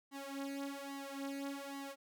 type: tone with flanger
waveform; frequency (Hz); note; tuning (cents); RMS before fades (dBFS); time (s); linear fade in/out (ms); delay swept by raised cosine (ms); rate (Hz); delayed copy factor
sawtooth; 277.2; C#4; 0; -44; 0.11-1.96; 50; 0.99 to 4.09; 1.2; +0.9
effects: none